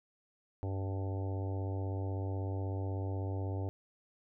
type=harmonic tone with a mistuned harmonic; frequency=96.2 Hz; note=G2; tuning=32 cents flat; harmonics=1 / 3 / 4 / 5 / 6 / 7 / 8 / 9; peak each=-34 / -44 / -46 / -48 / -50 / -51 / -52 / -53 dBFS; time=0.63-3.69 s; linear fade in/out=0 ms; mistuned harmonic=9; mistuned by=+23 cents; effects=none